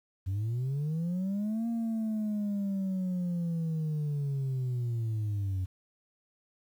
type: linear two-way sweep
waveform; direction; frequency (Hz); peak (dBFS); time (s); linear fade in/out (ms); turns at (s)
sine; up then down; 91.3 to 233.1 to 91.3; -26; 0.26-5.66; 20; 1.68
effects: tanh soft clip ceiling -28 dBFS + 10-bit